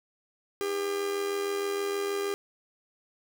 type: tone with amplitude modulation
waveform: 45% pulse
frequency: 400.9 Hz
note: G4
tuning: 39 cents sharp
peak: -26 dBFS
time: 0.61-2.34 s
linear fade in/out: 0 ms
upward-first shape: sine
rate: 86.4 Hz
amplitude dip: 50%
effects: none